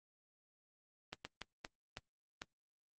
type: slowing click train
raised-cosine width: 0.2 ms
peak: -25 dBFS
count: 6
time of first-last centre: 1.13-2.419 s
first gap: 120 ms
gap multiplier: 1.39
effects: Opus 24 kbps

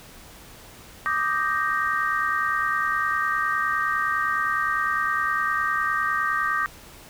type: chord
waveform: sine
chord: Eb major seventh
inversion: third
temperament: equal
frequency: 1174.7 / 1244.5 / 1568 / 1864.7 Hz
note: D6 / Eb6 / G6 / Bb6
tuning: 0 / 0 / 0 / 0 cents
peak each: -26 / -28 / -27 / -27 dBFS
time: 1.06-6.66 s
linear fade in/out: 0 ms
effects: pink hiss -46 dBFS RMS until 7.09 s

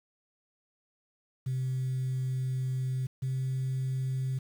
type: tone pair in turn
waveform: sine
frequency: 129.7 / 131.21 Hz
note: C3 / C3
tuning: -15 / +5 cents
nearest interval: unison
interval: 20 cents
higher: second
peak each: -27 dBFS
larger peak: neither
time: 1.46-3.07 / 3.22-4.39 s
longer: first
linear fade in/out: 10 ms
effects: tanh soft clip ceiling -25 dBFS + 9-bit

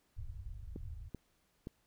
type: low-pass noise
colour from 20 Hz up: pink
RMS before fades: -45 dBFS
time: 0.16-1.1 s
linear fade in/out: 20 ms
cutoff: 110 Hz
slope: 48 dB/octave
type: clicks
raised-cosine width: 3 ms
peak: -29 dBFS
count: 3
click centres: 0.761 / 1.147 / 1.671 s
effects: pink hiss -75 dBFS RMS until 1.86 s

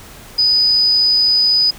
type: tone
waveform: sine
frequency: 4978 Hz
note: D#8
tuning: in tune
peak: -10 dBFS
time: 0.38-1.71 s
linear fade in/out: 10 ms
effects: pink hiss -38 dBFS RMS until 1.78 s

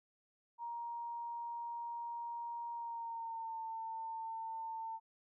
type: tone with pitch glide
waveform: sine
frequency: 940 to 899.1 Hz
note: A#5 to A5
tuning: +14 to +37 cents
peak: -40 dBFS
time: 0.58-5 s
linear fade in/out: 50 ms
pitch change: -77 cents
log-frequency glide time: 2.73-3.57 s
effects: none

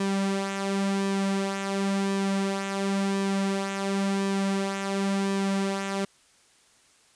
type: tone with flanger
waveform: sawtooth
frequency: 196 Hz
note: G3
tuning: in tune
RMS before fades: -27 dBFS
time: 0-6.05 s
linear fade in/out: 5 ms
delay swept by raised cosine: 1.4 to 4.9 ms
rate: 0.94 Hz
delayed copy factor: -0.5
effects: white hiss -60 dBFS RMS until 7.15 s + resampled to 22050 Hz

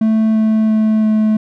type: tone with pitch steps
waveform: triangle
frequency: 220 / 218.7 / 217.5 / 216.2 Hz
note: A3 / A3 / A3 / A3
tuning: 0 / -10 / -20 / -30 cents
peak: -8 dBFS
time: 0.01-1.37 s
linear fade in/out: 5 ms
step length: 340 ms
effects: none

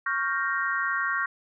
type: chord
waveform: sine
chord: G half-diminished seventh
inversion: second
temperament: equal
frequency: 1108.7 / 1396.9 / 1568 / 1864.7 Hz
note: Db6 / F6 / G6 / Bb6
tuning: 0 / 0 / 0 / 0 cents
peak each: -30 dBFS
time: 0.06-1.26 s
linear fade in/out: 5 ms
effects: none

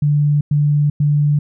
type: tone bursts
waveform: sine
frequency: 146.83 Hz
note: D3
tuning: in tune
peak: -11 dBFS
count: 3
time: 0.02-1.39 s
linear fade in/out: 5 ms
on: 390 ms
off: 100 ms
effects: none

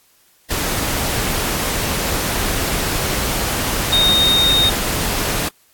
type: tone in noise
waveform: sine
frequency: 3700 Hz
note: A#7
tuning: 14 cents flat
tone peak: -12 dBFS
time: 3.92-4.7 s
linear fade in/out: 10 ms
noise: pink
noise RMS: -20 dBFS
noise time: 0.5-5.49 s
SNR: +5 dB
effects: white hiss -55 dBFS RMS until 5.73 s + AAC 64 kbps

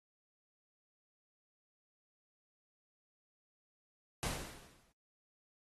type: noise with exponential decay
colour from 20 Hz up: pink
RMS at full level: -36 dBFS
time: 4.23-4.92 s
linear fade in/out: 0 ms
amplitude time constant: 150 ms
effects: noise-tail reverb RT60 0.2 s tail -26 dB re dry + AAC 32 kbps

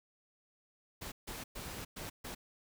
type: noise bursts at uneven times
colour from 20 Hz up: pink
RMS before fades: -44 dBFS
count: 5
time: 1.01-1.12 / 1.27-1.44 / 1.55-1.85 / 1.96-2.1 / 2.24-2.35 s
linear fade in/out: 10 ms
effects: none

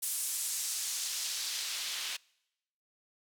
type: noise with band-pass filter sweep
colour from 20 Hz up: white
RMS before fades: -36 dBFS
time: 0.02-2.17 s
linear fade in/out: 10 ms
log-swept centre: 10000 to 3100 Hz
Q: 1.1
effects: noise-tail reverb RT60 0.9 s tail -26 dB re dry

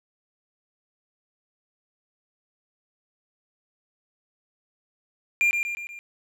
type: tone with echo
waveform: triangle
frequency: 2395 Hz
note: D7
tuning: 33 cents sharp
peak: -16 dBFS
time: 5.41-5.51 s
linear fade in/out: 0 ms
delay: 120 ms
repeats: 4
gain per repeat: -5 dB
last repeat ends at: 5.99 s
effects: none

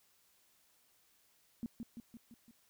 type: tone with echo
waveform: sine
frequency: 233.1 Hz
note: A#3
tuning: in tune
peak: -36 dBFS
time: 1.63-1.66 s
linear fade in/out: 0 ms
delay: 170 ms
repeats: 5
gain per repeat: -4 dB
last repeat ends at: 2.51 s
effects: white hiss -71 dBFS RMS until 2.69 s

